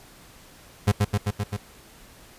35% pulse tone with echo, 102.6 Hz, G#2, 21 cents flat, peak -14 dBFS, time 0.87-0.92 s, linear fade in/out 10 ms, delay 130 ms, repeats 5, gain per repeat -2 dB, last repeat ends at 1.57 s, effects pink hiss -50 dBFS RMS until 2.38 s + resampled to 32000 Hz

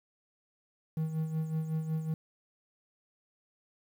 triangle tone with tremolo, 158.5 Hz, D#3, 32 cents sharp, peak -26 dBFS, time 0.97-2.14 s, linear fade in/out 2 ms, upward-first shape sine, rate 5.4 Hz, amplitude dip 60%, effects 10-bit

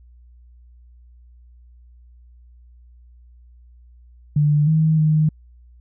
sine tone with pitch steps, 148.2 / 157.7 / 154.6 Hz, D3 / D#3 / D#3, +16 / +24 / -11 cents, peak -13 dBFS, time 4.36-5.29 s, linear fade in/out 5 ms, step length 310 ms, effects added 60 Hz sine -45 dBFS peak until 5.8 s

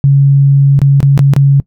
sine tone with dropouts, 139.1 Hz, C#3, 6 cents sharp, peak -3 dBFS, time 0.04-1.6 s, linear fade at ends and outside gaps 0 ms, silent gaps 0.791-0.817 / 1.004-1.029 / 1.177-1.192 / 1.336-1.364 s, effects noise-tail reverb RT60 0.1 s tail -21 dB re dry

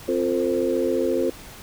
harmonic tone with a mistuned harmonic, 87.3 Hz, F2, in tune, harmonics 3 / 4 / 5 / 6, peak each -27 / -24 / -25 / -25 dBFS, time 0.08-1.3 s, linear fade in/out 5 ms, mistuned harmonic 5, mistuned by +51 cents, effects pink hiss -42 dBFS RMS until 1.62 s

